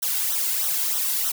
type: noise with flanger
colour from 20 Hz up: blue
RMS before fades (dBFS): -24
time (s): 0.02-1.32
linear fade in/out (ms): 10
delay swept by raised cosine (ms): 0.42 to 1.72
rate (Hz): 3.2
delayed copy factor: -0.75
effects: none